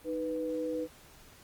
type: tone pair together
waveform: sine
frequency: 311.1 / 493.8 Hz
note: D#4 / B4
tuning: 0 / 0 cents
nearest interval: minor sixth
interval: 800 cents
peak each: -35 / -33 dBFS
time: 0.04-0.88 s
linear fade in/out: 50 ms
effects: pink hiss -56 dBFS RMS until 1.43 s + Opus 32 kbps